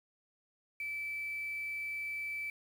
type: tone with quantisation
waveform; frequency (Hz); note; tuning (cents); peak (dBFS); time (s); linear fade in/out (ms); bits
sine; 2316; D7; -25; -36; 0.8-2.5; 2; 9
effects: none